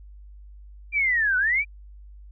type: linear two-way sweep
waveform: sine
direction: down then up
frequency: 2390 to 1461 to 2390 Hz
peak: -19 dBFS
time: 0.92-1.65 s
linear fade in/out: 50 ms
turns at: 1.37 s
effects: added 50 Hz sine -42 dBFS peak until 2.31 s